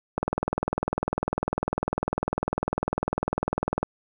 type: click train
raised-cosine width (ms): 1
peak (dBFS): -10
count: 74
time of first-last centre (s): 0.18-3.83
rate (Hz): 20
effects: none